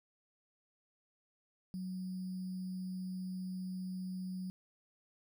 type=tone with sample-and-hold; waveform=sine; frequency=185 Hz; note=F#3; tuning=in tune; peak=-38 dBFS; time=1.74-4.5 s; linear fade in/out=0 ms; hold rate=4900 Hz; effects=none